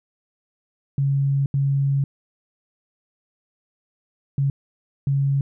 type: tone bursts at uneven times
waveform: sine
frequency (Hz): 138.6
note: C#3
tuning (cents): 0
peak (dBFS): -17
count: 4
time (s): 0.98-1.46 / 1.54-2.04 / 4.38-4.5 / 5.07-5.41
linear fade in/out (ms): 2
effects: none

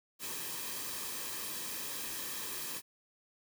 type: noise with comb filter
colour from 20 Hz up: white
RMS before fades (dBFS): -40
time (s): 0.19-2.82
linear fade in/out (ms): 50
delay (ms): 1.4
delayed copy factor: -0.55
effects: none

